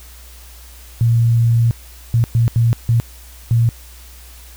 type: tone bursts at uneven times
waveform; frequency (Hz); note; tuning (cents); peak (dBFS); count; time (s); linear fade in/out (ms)
sine; 116.5; A#2; -1; -10; 6; 1.01-1.71 / 2.14-2.24 / 2.35-2.48 / 2.56-2.73 / 2.89-3 / 3.51-3.69; 0
effects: added 60 Hz sine -38 dBFS peak until 4.56 s + white hiss -43 dBFS RMS until 4.56 s